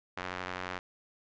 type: tone with band-pass filter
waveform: sawtooth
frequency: 91.3 Hz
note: F#2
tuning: 23 cents flat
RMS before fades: -39 dBFS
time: 0.17-0.79 s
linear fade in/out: 5 ms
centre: 1600 Hz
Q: 0.97
effects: resampled to 16000 Hz